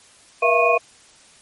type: tone cluster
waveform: sine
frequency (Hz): 478 / 655 / 683 / 1090 / 2475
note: A#4 / E5 / F5 / C#6 / D#7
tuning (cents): +43 / -11 / -39 / -29 / -10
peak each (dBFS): -20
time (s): 0.42-0.78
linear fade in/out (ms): 10
effects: white hiss -50 dBFS RMS until 1.41 s + MP3 48 kbps